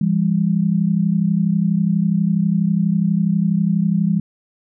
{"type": "tone pair together", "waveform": "sine", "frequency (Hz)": [168.7, 200.9], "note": ["E3", "G3"], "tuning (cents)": [40, 43], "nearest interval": "minor third", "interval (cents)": 303, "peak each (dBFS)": -17, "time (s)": [0.01, 4.2], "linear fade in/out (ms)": 5, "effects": []}